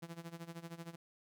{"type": "tone with tremolo", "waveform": "sawtooth", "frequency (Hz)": 167.8, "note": "E3", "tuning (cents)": 31, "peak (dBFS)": -39, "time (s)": [0.02, 0.96], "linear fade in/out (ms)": 10, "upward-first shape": "sine", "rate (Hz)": 13, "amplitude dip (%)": 85, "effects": []}